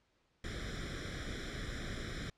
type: noise with comb filter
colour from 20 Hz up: pink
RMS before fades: -41 dBFS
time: 0.44-2.3 s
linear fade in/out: 2 ms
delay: 0.55 ms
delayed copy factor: +0.9
effects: pink hiss -75 dBFS RMS until 2.37 s + low-pass 5000 Hz 12 dB/octave